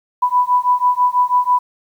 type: beating tone pair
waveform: sine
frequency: 987.8 / 993.9 Hz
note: B5 / B5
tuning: 0 / +11 cents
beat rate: 6.1 Hz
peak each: -15 dBFS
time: 0.22-1.59 s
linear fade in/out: 10 ms
effects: 8-bit